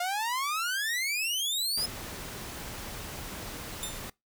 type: exponential sweep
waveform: sawtooth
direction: up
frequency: 696 to 5160 Hz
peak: -25 dBFS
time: 0-1.86 s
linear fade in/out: 5 ms
type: noise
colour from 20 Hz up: pink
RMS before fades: -40 dBFS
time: 1.77-4.1 s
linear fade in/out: 5 ms
type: tone with exponential decay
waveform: 10% pulse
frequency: 3600 Hz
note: A7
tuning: 39 cents sharp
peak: -23 dBFS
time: 3.83-4.1 s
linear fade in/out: 0 ms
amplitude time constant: 58 ms
effects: noise-tail reverb RT60 0.2 s tail -23 dB re dry